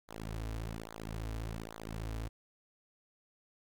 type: tone with flanger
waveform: sawtooth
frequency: 55 Hz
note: A1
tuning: in tune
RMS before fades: -41 dBFS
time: 0.08-2.29 s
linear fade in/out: 20 ms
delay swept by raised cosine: 0.36 to 5.56 ms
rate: 1.2 Hz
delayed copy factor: -1
effects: none